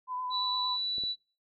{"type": "tone with vibrato", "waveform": "sine", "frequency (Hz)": 1006, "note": "B5", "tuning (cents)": 32, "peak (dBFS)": -33, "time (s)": [0.07, 0.78], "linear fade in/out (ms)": 50, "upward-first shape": "sine", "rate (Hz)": 8.7, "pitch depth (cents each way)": 18}
{"type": "tone", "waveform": "sine", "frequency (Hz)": 3951, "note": "B7", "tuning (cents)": 0, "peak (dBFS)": -29, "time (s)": [0.3, 1.16], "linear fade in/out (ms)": 50}
{"type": "clicks", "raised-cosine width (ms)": 2, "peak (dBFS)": -34, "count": 2, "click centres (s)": [0.982, 1.037]}
{"effects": ["noise-tail reverb RT60 0.3 s tail -18 dB re dry"]}